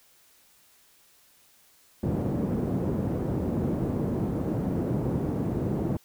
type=band-pass noise; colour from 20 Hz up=pink; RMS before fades=-28 dBFS; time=2.03-5.97 s; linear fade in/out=5 ms; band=120 to 360 Hz; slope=12 dB/octave; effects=white hiss -60 dBFS RMS until 6.04 s